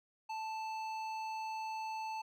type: tone with hard clipping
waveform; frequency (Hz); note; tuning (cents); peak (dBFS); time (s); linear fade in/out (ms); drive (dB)
triangle; 880; A5; 0; -40; 0.29-2.22; 10; 15
effects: none